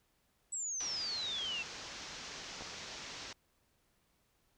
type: exponential sweep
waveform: sine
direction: down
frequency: 7950 to 2637 Hz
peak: -36 dBFS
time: 0.52-1.63 s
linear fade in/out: 10 ms
type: low-pass noise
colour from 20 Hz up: white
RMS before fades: -47 dBFS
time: 0.8-3.33 s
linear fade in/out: 5 ms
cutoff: 6400 Hz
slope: 48 dB/octave
type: clicks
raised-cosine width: 1 ms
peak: -33 dBFS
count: 2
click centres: 2.609 / 2.622 s
effects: pink hiss -75 dBFS RMS until 4.57 s